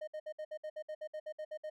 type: tone bursts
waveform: triangle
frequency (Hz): 616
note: D#5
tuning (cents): -17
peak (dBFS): -37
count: 14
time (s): 0.01-1.7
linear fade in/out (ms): 10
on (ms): 65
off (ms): 60
effects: none

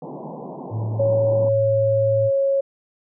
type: band-pass noise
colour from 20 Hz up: pink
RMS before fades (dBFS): -34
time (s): 0.02-1.49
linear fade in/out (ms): 2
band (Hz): 140 to 1000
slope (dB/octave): 96
type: tone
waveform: sine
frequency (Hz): 110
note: A2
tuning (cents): 0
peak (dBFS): -22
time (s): 0.7-2.31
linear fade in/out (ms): 50
type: tone with pitch glide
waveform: sine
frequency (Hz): 554 to 548.6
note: C#5 to C#5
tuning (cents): -1 to -18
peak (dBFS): -16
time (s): 0.99-2.61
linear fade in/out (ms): 10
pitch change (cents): -17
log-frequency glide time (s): 1.34-1.75
effects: none

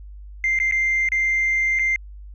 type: tone with dropouts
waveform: sine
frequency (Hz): 2093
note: C7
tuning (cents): 0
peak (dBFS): -16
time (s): 0.44-1.96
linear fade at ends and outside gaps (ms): 1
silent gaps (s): 0.589-0.6 / 0.712-0.722 / 1.088-1.119 / 1.789-1.794
effects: tanh soft clip ceiling -14 dBFS + added 50 Hz sine -36 dBFS peak until 2.34 s

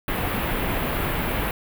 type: band-stop noise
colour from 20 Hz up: pink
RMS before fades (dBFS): -25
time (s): 0.08-1.51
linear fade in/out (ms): 2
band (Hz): 3000 to 13000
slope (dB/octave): 24
effects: none

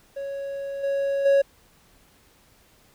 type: tone with level steps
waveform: triangle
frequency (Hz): 554.4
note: C#5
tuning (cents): 0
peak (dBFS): -27 / -20 / -13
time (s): 0.16-1.42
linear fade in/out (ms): 10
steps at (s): 0.83 / 1.25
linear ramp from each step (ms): 10
effects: pink hiss -58 dBFS RMS until 2.94 s

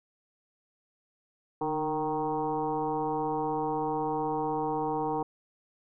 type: tone with frequency modulation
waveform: sine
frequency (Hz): 620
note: D#5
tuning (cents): -6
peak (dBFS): -27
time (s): 1.61-5.23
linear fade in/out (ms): 5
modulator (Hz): 157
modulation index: 2.4
effects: none

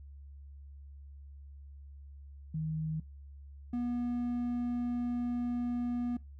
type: tone pair in turn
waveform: sine / triangle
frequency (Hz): 157.3 / 242.1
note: D#3 / B3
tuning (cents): +19 / -34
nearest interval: perfect fifth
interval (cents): 747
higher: second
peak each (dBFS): -32 / -29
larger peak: second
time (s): 2.54-3 / 3.73-6.17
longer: second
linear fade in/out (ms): 5
effects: noise-tail reverb RT60 0.2 s tail -21 dB re dry + added 70 Hz sine -47 dBFS peak until 6.39 s

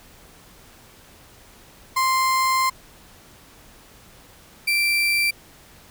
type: tone pair in turn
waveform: 35% pulse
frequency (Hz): 1046.5 / 2349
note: C6 / D7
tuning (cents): 0 / 0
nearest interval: octave + major second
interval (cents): 1400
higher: second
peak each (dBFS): -16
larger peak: neither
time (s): 1.96-2.7 / 4.67-5.31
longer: first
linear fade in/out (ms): 10
effects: pink hiss -49 dBFS RMS until 5.9 s

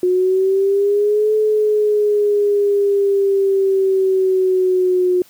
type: exponential two-way sweep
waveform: sine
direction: up then down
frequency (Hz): 360.7 to 431.2 to 360.7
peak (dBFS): -12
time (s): 0.03-5.22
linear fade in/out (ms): 2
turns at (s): 1.34
effects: white hiss -49 dBFS RMS until 5.29 s

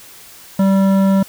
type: tone with hard clipping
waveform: sine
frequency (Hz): 194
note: G3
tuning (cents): -18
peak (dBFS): -12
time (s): 0.59-1.23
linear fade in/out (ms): 5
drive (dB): 12
effects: white hiss -40 dBFS RMS until 1.28 s

